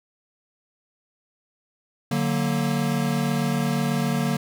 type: chord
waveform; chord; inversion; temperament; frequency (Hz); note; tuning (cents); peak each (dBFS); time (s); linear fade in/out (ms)
square; D augmented; none; equal; 146.83 / 185 / 233.1; D3 / F#3 / A#3; 0 / 0 / 0; -26 / -28 / -26; 2.11-4.37; 5
effects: none